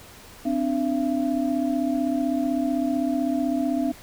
sine tone cluster, 259.6 / 295.4 / 676 Hz, C4 / D4 / E5, -13 / +10 / +43 cents, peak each -24 / -25 / -29 dBFS, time 0.45-3.92 s, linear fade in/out 10 ms, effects pink hiss -46 dBFS RMS until 4.02 s

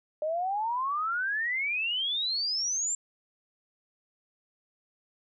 sine exponential sweep, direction up, 600 to 7480 Hz, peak -27 dBFS, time 0.22-2.95 s, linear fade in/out 2 ms, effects none

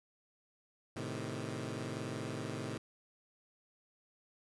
15% pulse chord, A diminished, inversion none, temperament equal, 110 / 130.81 / 155.56 Hz, A2 / C3 / Eb3, 0 / 0 / 0 cents, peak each -36 / -36 / -38 dBFS, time 0.96-2.78 s, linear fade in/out 5 ms, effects resampled to 24000 Hz + 11-bit

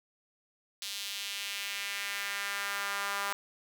sawtooth tone with high-pass filter sweep, 200.2 Hz, G3, 37 cents sharp, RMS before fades -36 dBFS, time 0.82-3.33 s, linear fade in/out 0 ms, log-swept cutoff 3700 to 1100 Hz, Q 1.7, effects none

